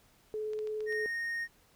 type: tone with vibrato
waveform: sine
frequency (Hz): 429.2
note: A4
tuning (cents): -43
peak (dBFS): -33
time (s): 0.34-1.06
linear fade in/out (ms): 0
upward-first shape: sine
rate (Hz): 17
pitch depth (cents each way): 8
type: clicks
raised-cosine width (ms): 0.2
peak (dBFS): -34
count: 5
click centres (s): 0.534 / 0.59 / 0.673 / 0.806 / 0.925
type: tone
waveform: triangle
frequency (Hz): 1854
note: A#6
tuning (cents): -10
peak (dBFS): -31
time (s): 0.86-1.48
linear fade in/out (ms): 50
effects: pink hiss -65 dBFS RMS until 1.75 s